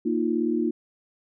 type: chord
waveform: sine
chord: Bb suspended fourth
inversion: none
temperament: equal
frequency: 233.1 / 311.1 / 349.2 Hz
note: Bb3 / Eb4 / F4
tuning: 0 / 0 / 0 cents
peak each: -26 dBFS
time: 0.05-0.71 s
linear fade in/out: 10 ms
effects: none